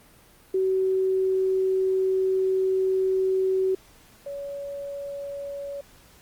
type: tone pair in turn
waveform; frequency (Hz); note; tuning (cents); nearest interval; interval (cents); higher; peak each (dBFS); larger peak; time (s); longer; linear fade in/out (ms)
sine; 378.5 / 563.8; F#4 / C#5; +39 / +29; perfect fifth; 690; second; -20 / -31; first; 0.54-3.75 / 4.26-5.81; first; 5
effects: pink hiss -54 dBFS RMS until 6.21 s + Opus 32 kbps